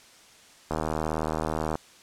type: click train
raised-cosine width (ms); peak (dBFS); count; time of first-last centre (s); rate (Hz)
1; -14; 83; 0.71-1.755; 78.5
effects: white hiss -53 dBFS RMS until 2.02 s + low-pass 8000 Hz 12 dB/octave

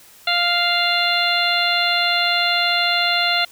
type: harmonic tone with a mistuned harmonic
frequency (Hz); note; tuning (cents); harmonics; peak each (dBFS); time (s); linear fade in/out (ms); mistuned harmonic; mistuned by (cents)
698.5; F5; 0; 1 / 2 / 3 / 4 / 5 / 6; -23 / -23 / -23 / -23 / -23 / -23; 0.27-3.45; 5; 6; -21
effects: white hiss -47 dBFS RMS until 3.51 s

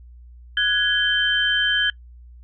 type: tone cluster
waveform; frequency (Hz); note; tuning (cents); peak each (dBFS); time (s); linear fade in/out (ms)
sine; 1478 / 1671 / 3107; F#6 / G#6 / G7; -2 / +10 / -16; -26 / -20 / -20; 0.57-1.9; 2
effects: noise-tail reverb RT60 0.1 s tail -23 dB re dry + added 60 Hz sine -41 dBFS peak until 2.43 s

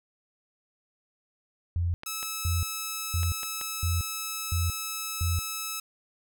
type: tone bursts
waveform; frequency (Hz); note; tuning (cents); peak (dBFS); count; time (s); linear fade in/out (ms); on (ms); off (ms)
sine; 86.3; F2; -20; -24; 6; 1.76-5.39; 0; 180; 510
type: clicks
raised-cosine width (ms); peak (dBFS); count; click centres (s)
0.3; -23; 5; 2.034 / 2.229 / 3.232 / 3.432 / 3.613
type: tone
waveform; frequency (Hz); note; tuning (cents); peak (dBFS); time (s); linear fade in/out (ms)
5% pulse; 1300; E6; -24; -20; 2.06-5.8; 5
effects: none

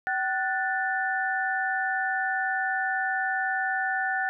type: tone cluster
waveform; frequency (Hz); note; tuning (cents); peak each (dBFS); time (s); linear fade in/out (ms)
sine; 765 / 1474 / 1770; G5 / F#6 / A6; -42 / -7 / +10; -29; 0.07-4.29; 0
effects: none

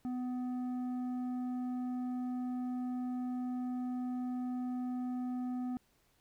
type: tone with tanh clipping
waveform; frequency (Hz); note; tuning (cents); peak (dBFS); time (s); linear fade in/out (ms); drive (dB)
sine; 250; B3; +21; -36; 0.05-5.77; 0; 8
effects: pink hiss -72 dBFS RMS until 6.2 s

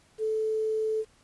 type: tone with quantisation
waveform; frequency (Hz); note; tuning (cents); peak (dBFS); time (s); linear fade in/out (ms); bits
sine; 436.8; A4; -13; -25; 0.18-1.05; 50; 9
effects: pink hiss -62 dBFS RMS until 1.23 s + resampled to 24000 Hz

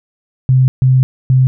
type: tone bursts at uneven times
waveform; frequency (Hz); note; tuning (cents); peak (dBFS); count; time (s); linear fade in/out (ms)
sine; 129.8; C3; -13; -6; 3; 0.49-0.68 / 0.82-1.03 / 1.3-1.47; 0
effects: none

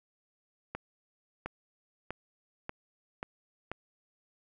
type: accelerating click train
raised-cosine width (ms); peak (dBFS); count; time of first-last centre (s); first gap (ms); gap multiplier
0.5; -21; 6; 0.75-3.716; 710; 0.91
effects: none

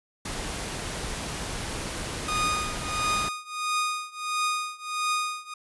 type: noise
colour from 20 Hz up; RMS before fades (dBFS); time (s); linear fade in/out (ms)
pink; -33; 0.25-3.29; 5
type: tone with tremolo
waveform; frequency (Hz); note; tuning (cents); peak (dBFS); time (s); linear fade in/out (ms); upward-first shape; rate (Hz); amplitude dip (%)
sawtooth; 1234; D#6; -15; -19; 2.28-5.54; 5; triangle; 1.5; 95
effects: resampled to 24000 Hz

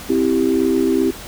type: chord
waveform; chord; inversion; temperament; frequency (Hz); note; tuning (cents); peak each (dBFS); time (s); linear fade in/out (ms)
sine; C major; none; equal; 261.6 / 329.6 / 392; C4 / E4 / G4; 0 / 0 / 0; -18; 0.09-1.11; 10
effects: pink hiss -34 dBFS RMS until 1.27 s

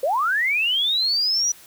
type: linear sweep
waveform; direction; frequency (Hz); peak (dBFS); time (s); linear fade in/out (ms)
sine; up; 493.9 to 5920; -18; 0.03-1.52; 5
effects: white hiss -47 dBFS RMS until 1.66 s

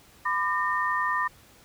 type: tone cluster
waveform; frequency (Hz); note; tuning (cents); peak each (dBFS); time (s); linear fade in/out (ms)
sine; 1005 / 1195 / 1828; B5 / D6 / A#6; +30 / +30 / -34; -28; 0.25-1.28; 10
effects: pink hiss -55 dBFS RMS until 1.64 s

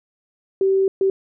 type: tone bursts at uneven times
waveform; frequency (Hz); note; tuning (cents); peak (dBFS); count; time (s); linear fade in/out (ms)
sine; 385.8; G4; -28; -14; 2; 0.61-0.88 / 1.01-1.1; 2
effects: none

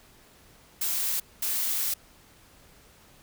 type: noise bursts at uneven times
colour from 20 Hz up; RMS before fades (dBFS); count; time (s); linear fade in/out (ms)
blue; -28; 2; 0.81-1.2 / 1.42-1.94; 5
effects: pink hiss -56 dBFS RMS until 3.22 s

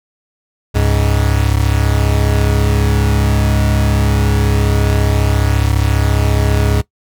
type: tone pair together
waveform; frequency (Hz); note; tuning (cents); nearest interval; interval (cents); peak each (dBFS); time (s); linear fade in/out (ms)
40% pulse; 69.48 / 104.1; C#2 / G#2; +5 / +5; perfect fifth; 700; -13; 0.74-6.82; 20
effects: noise-tail reverb RT60 0.1 s tail -19 dB re dry

